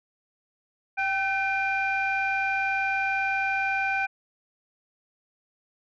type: tone cluster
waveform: sine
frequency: 781 / 1527 / 2395 Hz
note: G5 / G6 / D7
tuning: -7 / -46 / +33 cents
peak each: -27 dBFS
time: 0.97-4.07 s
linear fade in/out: 20 ms
effects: tanh soft clip ceiling -17 dBFS